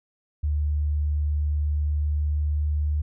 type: tone with pitch glide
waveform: sine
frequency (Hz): 74.3 to 74.73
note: D2 to D2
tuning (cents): +21 to +31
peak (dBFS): -21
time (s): 0.43-3.02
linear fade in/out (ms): 10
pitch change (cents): +10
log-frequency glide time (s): 1.7-2.73
effects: none